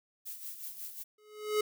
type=noise with tremolo; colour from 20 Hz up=violet; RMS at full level=-41 dBFS; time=0.25-1.04 s; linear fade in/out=20 ms; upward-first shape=sine; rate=5.5 Hz; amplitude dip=60%
type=tone with exponential growth; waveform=square; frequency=424.1 Hz; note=G#4; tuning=36 cents sharp; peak=-25 dBFS; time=1.18-1.61 s; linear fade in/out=5 ms; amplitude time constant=93 ms
effects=none